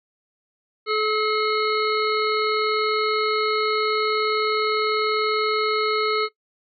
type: harmonic tone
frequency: 429.8 Hz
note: A4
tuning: 41 cents flat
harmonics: 1 / 3 / 5 / 7 / 9 / 10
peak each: -22 / -24 / -28 / -37 / -34 / -30 dBFS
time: 0.86-6.29 s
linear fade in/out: 50 ms
effects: noise-tail reverb RT60 0.1 s tail -17 dB re dry